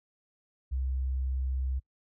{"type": "tone", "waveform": "sine", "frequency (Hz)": 65.41, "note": "C2", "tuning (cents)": 0, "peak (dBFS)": -27, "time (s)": [0.71, 1.8], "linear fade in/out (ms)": 20, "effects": ["noise-tail reverb RT60 0.1 s tail -26 dB re dry", "tanh soft clip ceiling -23 dBFS"]}